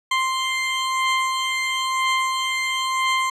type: beating tone pair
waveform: 20% pulse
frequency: 1046.5 / 1047.5 Hz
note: C6 / C6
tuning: 0 / +2 cents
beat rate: 1 Hz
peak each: -22 / -16 dBFS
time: 0.11-3.3 s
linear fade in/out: 5 ms
effects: low-pass 8000 Hz 12 dB/octave